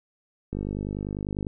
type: click train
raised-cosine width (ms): 3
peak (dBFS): -18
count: 48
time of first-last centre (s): 0.53-1.468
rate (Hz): 50.1
effects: none